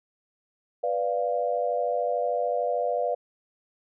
sine chord, B diminished, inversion none, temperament equal, 493.9 / 587.3 / 698.5 Hz, B4 / D5 / F5, 0 / 0 / 0 cents, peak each -28 dBFS, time 0.83-3.15 s, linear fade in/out 10 ms, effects none

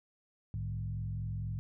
sine tone with frequency modulation, 107.4 Hz, A2, 41 cents flat, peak -34 dBFS, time 0.54-1.59 s, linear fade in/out 0 ms, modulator 44.2 Hz, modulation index 1, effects none

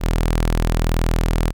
sawtooth tone, 40.86 Hz, E1, 14 cents flat, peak -12 dBFS, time 0-1.53 s, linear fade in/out 50 ms, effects none

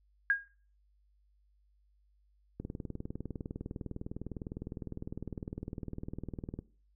sine tone with exponential decay, 1630 Hz, G#6, 33 cents flat, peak -21 dBFS, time 0.3-0.48 s, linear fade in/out 1 ms, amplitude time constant 37 ms
click train, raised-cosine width 3 ms, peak -26 dBFS, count 80, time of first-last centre 2.6-6.59 s, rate 19.8 Hz
effects noise-tail reverb RT60 0.4 s tail -19 dB re dry + added 50 Hz sine -66 dBFS peak until 6.95 s

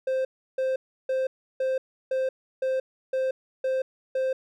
triangle tone bursts, 523.3 Hz, C5, in tune, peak -21 dBFS, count 9, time 0.07-4.33 s, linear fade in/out 5 ms, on 180 ms, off 330 ms, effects none

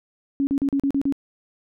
sine tone bursts, 277.2 Hz, C#4, in tune, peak -18 dBFS, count 7, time 0.4-1.124 s, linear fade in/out 0 ms, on 70 ms, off 39 ms, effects none

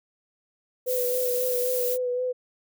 violet noise, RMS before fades -30 dBFS, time 0.86-1.98 s, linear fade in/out 50 ms
sine tone with vibrato, 498.7 Hz, B4, 17 cents sharp, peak -24 dBFS, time 0.86-2.33 s, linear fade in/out 20 ms, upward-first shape sine, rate 3.8 Hz, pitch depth 26 cents each way
effects none

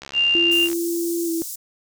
click train, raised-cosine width 0.2 ms, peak -18 dBFS, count 50, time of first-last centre 0.02-0.73 s, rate 69 Hz
sine tone, 2794 Hz, F7, in tune, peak -15 dBFS, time 0.13-0.69 s, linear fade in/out 50 ms
sine tone with pitch glide, 340 to 330.5 Hz, F4 to E4, -46 to +5 cents, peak -21 dBFS, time 0.35-1.42 s, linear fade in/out 0 ms, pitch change -49 cents, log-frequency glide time 1.25-1.3 s
pink high-pass noise, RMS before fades -32 dBFS, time 0.51-1.56 s, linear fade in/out 10 ms, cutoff 6200 Hz, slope 24 dB/octave
effects none

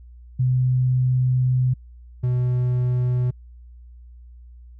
sine / triangle tone pair in turn, 127.4 / 124.42 Hz, C3 / B2, -46 / +13 cents, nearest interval unison, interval 41 cents, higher first, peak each -16 dBFS, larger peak neither, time 0.39-1.74 / 2.23-3.31 s, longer first, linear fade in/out 10 ms, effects added 60 Hz sine -41 dBFS peak until 4.79 s

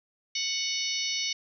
harmonic tone with a mistuned harmonic, 739 Hz, F#5, 2 cents flat, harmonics 3 / 4 / 5 / 6 / 7 / 8, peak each -35 / -35 / -35 / -35 / -35 / -35 dBFS, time 0.35-1.33 s, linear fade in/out 5 ms, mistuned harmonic 7, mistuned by +60 cents, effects none

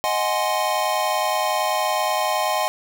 square chord, Ab dominant seventh, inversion second, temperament equal, 622.3 / 740 / 830.6 / 1046.5 Hz, Eb5 / Gb5 / Ab5 / C6, 0 / 0 / 0 / 0 cents, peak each -26 dBFS, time 0.04-2.68 s, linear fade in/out 0 ms, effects none

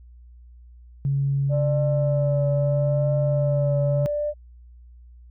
sine tone, 138.8 Hz, C#3, 3 cents sharp, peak -19 dBFS, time 1.05-4.06 s, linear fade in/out 0 ms
sine tone with vibrato, 588 Hz, D5, 2 cents sharp, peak -22 dBFS, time 1.49-4.34 s, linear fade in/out 50 ms, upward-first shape triangle, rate 0.76 Hz, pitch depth 34 cents each way
effects tanh soft clip ceiling -12 dBFS + added 60 Hz sine -44 dBFS peak until 5.3 s

